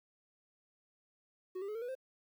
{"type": "tone with pitch steps", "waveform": "triangle", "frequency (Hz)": [370, 396.6, 425, 455.5, 488.2, 523.3], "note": ["F#4", "G4", "G#4", "A#4", "B4", "C5"], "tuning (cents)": [0, 20, 40, -40, -20, 0], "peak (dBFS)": -36, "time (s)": [1.55, 1.952], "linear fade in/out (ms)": 10, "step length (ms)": 67, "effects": ["11-bit"]}